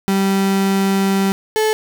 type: tone pair in turn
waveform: 35% pulse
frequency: 194.7 / 433.9 Hz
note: G3 / A4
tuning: -12 / -24 cents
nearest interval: octave + major second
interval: 1388 cents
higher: second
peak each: -12 dBFS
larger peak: neither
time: 0.08-1.32 / 1.56-1.73 s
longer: first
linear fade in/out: 0 ms
effects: none